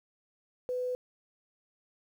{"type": "tone with quantisation", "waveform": "sine", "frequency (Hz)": 500, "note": "B4", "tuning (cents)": 21, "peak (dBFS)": -30, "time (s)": [0.69, 0.95], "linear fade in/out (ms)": 0, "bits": 10, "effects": []}